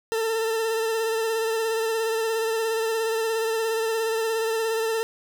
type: tone with vibrato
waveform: 40% pulse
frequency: 448.1 Hz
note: A4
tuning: 32 cents sharp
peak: -22 dBFS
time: 0.12-5.03 s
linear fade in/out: 0 ms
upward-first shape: sine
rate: 17 Hz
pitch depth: 29 cents each way
effects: none